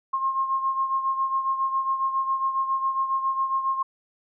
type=beating tone pair; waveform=sine; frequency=1068 / 1075.3 Hz; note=C6 / C6; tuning=+35 / +47 cents; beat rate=7.3 Hz; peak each=-23 / -30 dBFS; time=0.13-3.83 s; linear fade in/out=10 ms; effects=none